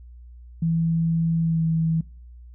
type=tone with pitch glide; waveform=sine; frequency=164.81 to 162.26 Hz; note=E3 to E3; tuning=0 to -27 cents; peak=-19 dBFS; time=0.62-2.01 s; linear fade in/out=5 ms; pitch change=-27 cents; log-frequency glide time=1.41-1.64 s; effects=noise-tail reverb RT60 0.5 s tail -24 dB re dry + added 60 Hz sine -41 dBFS peak until 2.54 s